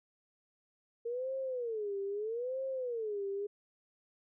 sine tone with vibrato, 458.6 Hz, A#4, 28 cents flat, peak -34 dBFS, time 1.05-3.47 s, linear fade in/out 10 ms, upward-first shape sine, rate 0.78 Hz, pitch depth 260 cents each way, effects none

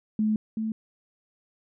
sine tone pair in turn, 215.4 / 220.1 Hz, A3 / A3, -37 / +1 cents, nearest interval unison, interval 38 cents, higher second, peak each -21 / -26 dBFS, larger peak first, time 0.19-0.36 / 0.57-0.72 s, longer first, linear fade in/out 2 ms, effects none

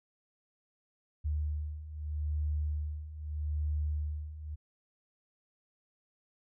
sine beating tone pair, 74.8 / 75.6 Hz, D2 / D#2, +32 / -49 cents, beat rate 0.8 Hz, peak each -37 / -33 dBFS, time 1.24-4.56 s, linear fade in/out 20 ms, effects none

